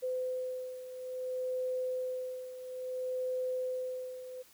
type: beating tone pair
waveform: sine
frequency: 509 / 509.59 Hz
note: C5 / C5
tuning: -48 / -46 cents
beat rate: 0.59 Hz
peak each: -35 / -40 dBFS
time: 0.02-4.43 s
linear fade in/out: 20 ms
effects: white hiss -61 dBFS RMS until 4.53 s